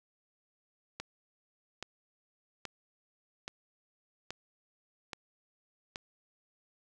click train, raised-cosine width 0.2 ms, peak -21 dBFS, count 7, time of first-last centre 1-5.959 s, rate 1.21 Hz, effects none

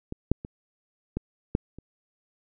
clicks, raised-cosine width 3 ms, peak -20 / -7 / -23 / -15 / -9 / -29 dBFS, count 6, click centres 0.124 / 0.316 / 0.449 / 1.17 / 1.551 / 1.786 s, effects none

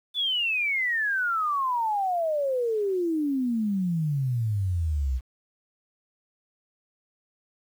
sine exponential sweep, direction down, 3520 to 61 Hz, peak -23 dBFS, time 0.14-5.21 s, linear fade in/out 50 ms, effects 9-bit

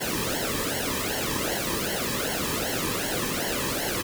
pink noise with flanger, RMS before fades -28 dBFS, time 0-4.03 s, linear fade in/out 20 ms, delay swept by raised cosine 0.81 to 1.43 ms, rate 2.6 Hz, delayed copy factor -0.8, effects none

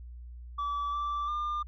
sine tone with pitch steps, 1152 / 1167 / 1200 Hz, D6 / D6 / D6, -34 / -11 / +37 cents, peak -27 dBFS, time 0.58-1.63 s, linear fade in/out 10 ms, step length 350 ms, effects tanh soft clip ceiling -29 dBFS + added 60 Hz sine -42 dBFS peak until 1.67 s

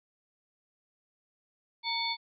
sine tone cluster, 921 / 2234 / 3531 / 4408 Hz, A#5 / C#7 / A7 / C#8, -21 / +13 / +5 / -11 cents, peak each -35 / -36 / -35 / -34 dBFS, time 1.83-2.17 s, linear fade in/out 50 ms, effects none

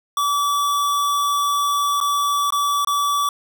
square tone with dropouts, 1151 Hz, D6, 35 cents flat, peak -18 dBFS, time 0.17-3.29 s, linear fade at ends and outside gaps 2 ms, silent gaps 2.003-2.011 / 2.505-2.523 / 2.848-2.872 s, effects none

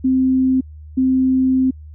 sine tone bursts at uneven times, 260.3 Hz, C4, 9 cents flat, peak -12 dBFS, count 2, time 0.04-0.61 / 0.97-1.71 s, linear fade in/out 10 ms, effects added 76 Hz sine -34 dBFS peak until 1.94 s

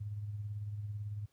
sine tone with tremolo, 103.83 Hz, G#2, in tune, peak -35 dBFS, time 0-1.26 s, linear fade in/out 10 ms, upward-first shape sine, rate 18 Hz, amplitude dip 45%, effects pink hiss -75 dBFS RMS until 1.32 s + high-pass 60 Hz 12 dB/octave

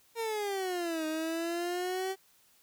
30% pulse exponential two-way sweep, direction down then up, 466.2 to 311.1 to 385.5 Hz, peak -29 dBFS, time 0.15-2.16 s, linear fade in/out 50 ms, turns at 1.06 s, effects white hiss -65 dBFS RMS until 2.62 s

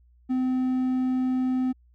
triangle tone, 256.5 Hz, C4, 34 cents flat, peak -20 dBFS, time 0.29-1.73 s, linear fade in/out 20 ms, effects added 60 Hz sine -55 dBFS peak until 1.94 s

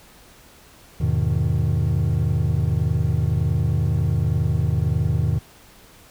triangle chord, E major seventh, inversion none, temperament equal with one note detuned, 82.41 / 103.83 / 125.77 / 155.56 Hz, E2 / G#2 / B2 / D#3, 0 / 0 / +32 / 0 cents, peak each -21 dBFS, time 1-5.39 s, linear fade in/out 10 ms, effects tanh soft clip ceiling -8 dBFS + pink hiss -49 dBFS RMS until 6.1 s

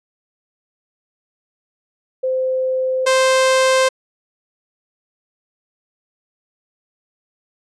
sine / sawtooth tone pair in turn, 518 / 522.8 Hz, C5 / C5, -17 / -1 cents, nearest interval unison, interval 16 cents, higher second, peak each -16 / -8 dBFS, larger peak second, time 2.23-3.06 / 3.06-3.89 s, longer neither, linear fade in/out 10 ms, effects resampled to 22050 Hz

